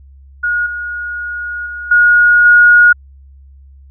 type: tone with level steps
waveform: sine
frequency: 1442 Hz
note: F#6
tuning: 45 cents flat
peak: -12 / -19 / -22 / -5 / -3 dBFS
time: 0.43-2.93 s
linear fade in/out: 10 ms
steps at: 0.66 / 1.66 / 1.91 / 2.45 s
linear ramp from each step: 5 ms
effects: added 68 Hz sine -37 dBFS peak until 3.9 s